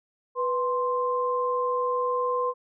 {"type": "tone pair together", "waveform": "sine", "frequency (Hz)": [493.9, 1046.5], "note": ["B4", "C6"], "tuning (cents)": [0, 0], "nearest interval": "octave + minor second", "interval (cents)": 1300, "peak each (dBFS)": -26, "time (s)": [0.35, 2.54], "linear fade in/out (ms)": 50, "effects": []}